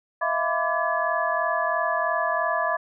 sine tone cluster, 642 / 685 / 1006 / 1167 / 1701 Hz, E5 / F5 / B5 / D6 / G#6, -46 / -34 / +32 / -11 / +41 cents, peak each -28 dBFS, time 0.21-2.77 s, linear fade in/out 10 ms, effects none

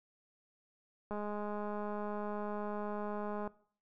click train, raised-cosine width 1 ms, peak -27 dBFS, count 493, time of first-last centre 1.11-3.475 s, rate 208 Hz, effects noise-tail reverb RT60 0.5 s tail -20 dB re dry

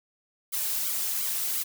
blue noise with flanger, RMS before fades -29 dBFS, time 0.52-1.64 s, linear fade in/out 20 ms, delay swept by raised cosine 1.1 to 3.5 ms, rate 2.8 Hz, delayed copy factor -0.95, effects none

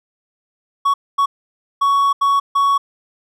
triangle tone bursts at uneven times, 1117 Hz, C#6, 13 cents sharp, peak -10 dBFS, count 5, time 0.85-0.94 / 1.18-1.26 / 1.81-2.13 / 2.21-2.4 / 2.55-2.78 s, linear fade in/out 10 ms, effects none

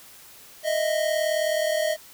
square tone pair together, 620.1 / 659.3 Hz, D#5 / E5, -6 / 0 cents, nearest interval minor second, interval 106 cents, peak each -24 / -28 dBFS, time 0.63-1.97 s, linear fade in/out 50 ms, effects white hiss -48 dBFS RMS until 2.13 s

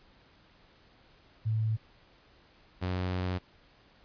sine / sawtooth tone pair in turn, 110 / 91.46 Hz, A2 / F#2, 0 / -20 cents, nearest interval minor third, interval 320 cents, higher first, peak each -26 dBFS, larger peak neither, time 1.45-1.77 / 2.81-3.39 s, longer second, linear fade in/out 20 ms, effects pink hiss -61 dBFS RMS until 4.04 s + resampled to 11025 Hz

